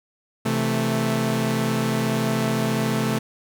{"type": "chord", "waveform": "sawtooth", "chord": "A minor", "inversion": "first", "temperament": "equal", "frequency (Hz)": [130.81, 164.81, 220], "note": ["C3", "E3", "A3"], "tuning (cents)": [0, 0, 0], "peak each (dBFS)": [-21, -25, -19], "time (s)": [0.45, 3.19], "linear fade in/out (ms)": 10, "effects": []}